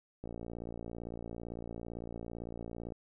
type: click train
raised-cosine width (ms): 2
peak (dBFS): -29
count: 156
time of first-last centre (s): 0.24-2.922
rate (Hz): 57.8
effects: none